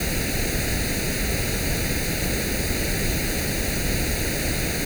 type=noise with comb filter; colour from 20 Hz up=pink; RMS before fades=-24 dBFS; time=0-4.85 s; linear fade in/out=5 ms; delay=0.46 ms; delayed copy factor=+0.85; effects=none